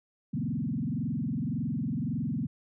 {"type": "tone with frequency modulation", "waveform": "sine", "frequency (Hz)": 191.7, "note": "G3", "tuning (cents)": -38, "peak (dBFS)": -28, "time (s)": [0.33, 2.47], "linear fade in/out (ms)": 10, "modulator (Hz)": 21.8, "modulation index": 3.1, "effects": []}